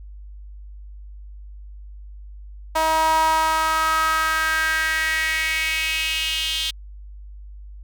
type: tone with high-pass filter sweep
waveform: sawtooth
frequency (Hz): 318.3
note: D#4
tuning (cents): +39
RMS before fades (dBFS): -21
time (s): 2.75-6.71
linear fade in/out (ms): 10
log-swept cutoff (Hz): 810 to 3300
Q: 4.7
effects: added 50 Hz sine -36 dBFS peak until 7.83 s